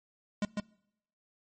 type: tone with echo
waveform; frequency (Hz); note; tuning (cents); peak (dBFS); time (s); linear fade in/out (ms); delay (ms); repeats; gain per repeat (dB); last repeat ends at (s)
square; 207.1; G#3; -5; -28; 0.42-0.45; 2; 150; 1; -3; 0.6
effects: noise-tail reverb RT60 0.8 s tail -25 dB re dry + MP3 32 kbps